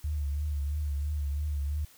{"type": "tone with vibrato", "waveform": "sine", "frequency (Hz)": 73.1, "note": "D2", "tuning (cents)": -7, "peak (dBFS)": -28, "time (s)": [0.04, 1.85], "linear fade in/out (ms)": 5, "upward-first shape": "triangle", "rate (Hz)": 3, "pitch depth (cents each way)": 73, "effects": ["white hiss -57 dBFS RMS until 1.97 s"]}